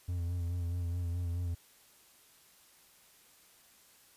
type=tone with vibrato; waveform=triangle; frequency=87 Hz; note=F2; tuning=6 cents flat; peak=-30 dBFS; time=0.08-1.55 s; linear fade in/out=10 ms; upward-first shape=sine; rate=4.7 Hz; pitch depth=39 cents each way; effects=white hiss -62 dBFS RMS until 4.16 s + resampled to 32000 Hz